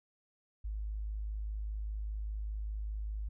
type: tone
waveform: sine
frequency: 52.5 Hz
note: G#1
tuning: 19 cents sharp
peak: -35 dBFS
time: 0.64-3.29 s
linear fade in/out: 10 ms
effects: none